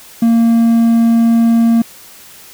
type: tone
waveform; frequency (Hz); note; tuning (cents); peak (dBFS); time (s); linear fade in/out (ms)
triangle; 230.4; A#3; -20; -5; 0.22-1.82; 5
effects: white hiss -38 dBFS RMS until 2.53 s